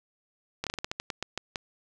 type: slowing click train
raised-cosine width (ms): 0.2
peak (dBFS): -14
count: 12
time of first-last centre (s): 0.64-1.558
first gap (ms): 27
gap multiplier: 1.21
effects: none